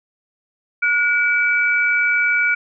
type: tone pair together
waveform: sine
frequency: 1447.8 / 2300 Hz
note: F#6 / D7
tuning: -38 / -37 cents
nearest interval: minor sixth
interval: 801 cents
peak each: -17 dBFS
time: 0.82-2.55 s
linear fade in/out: 10 ms
effects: none